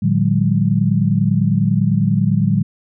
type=tone cluster; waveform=sine; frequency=112.6 / 150.4 / 180.5 / 200.4 Hz; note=A2 / D3 / F#3 / G3; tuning=+40 / +42 / -43 / +38 cents; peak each=-18 dBFS; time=0.02-2.63 s; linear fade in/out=10 ms; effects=none